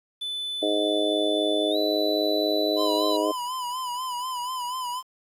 triangle tone with pitch glide, 3500 to 3974 Hz, A7 to B7, -10 to +10 cents, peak -27 dBFS, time 0.21-3.17 s, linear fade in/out 10 ms, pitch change +220 cents, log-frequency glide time 1.7-1.77 s
harmonic tone, 103.83 Hz, G#2, in tune, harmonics 3 / 4 / 5 / 6 / 7, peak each -27 / -28 / -31 / -26 / -37 dBFS, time 0.62-3.32 s, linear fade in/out 10 ms
square tone with vibrato, 1000 Hz, B5, 21 cents sharp, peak -29 dBFS, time 2.76-5.03 s, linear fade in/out 50 ms, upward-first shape sine, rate 4.1 Hz, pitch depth 63 cents each way
effects resampled to 32000 Hz + 9-bit

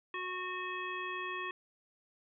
harmonic tone, 366.1 Hz, F#4, 18 cents flat, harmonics 1 / 3 / 5 / 7 / 9, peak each -44 / -40 / -42 / -43 / -50 dBFS, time 0.14-1.51 s, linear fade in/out 2 ms, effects none

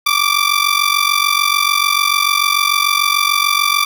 15% pulse ring-modulated tone, 1171 Hz, D6, 5 cents flat, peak -3 dBFS, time 0.06-3.85 s, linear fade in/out 5 ms, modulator 23.4 Hz, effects none

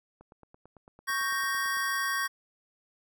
click train, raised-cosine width 1 ms, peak -38 dBFS, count 15, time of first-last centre 0.21-1.771 s, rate 8.97 Hz
square chord, G diminished, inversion second, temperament equal, 1108.7 / 1568 / 1864.7 Hz, Db6 / G6 / Bb6, 0 / 0 / 0 cents, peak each -33 dBFS, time 1.07-2.28 s, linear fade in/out 20 ms
effects none

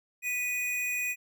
square tone pair together, 1975.5 / 2479 Hz, B6 / D#7, 0 / -7 cents, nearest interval major third, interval 393 cents, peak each -40 / -30 dBFS, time 0.22-1.16 s, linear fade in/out 50 ms, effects none

